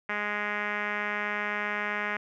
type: tone with low-pass filter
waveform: 5% pulse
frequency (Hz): 207.7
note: G#3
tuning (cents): 0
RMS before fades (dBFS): -31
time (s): 0.09-2.17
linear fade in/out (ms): 5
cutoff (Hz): 2000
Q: 2.7
effects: none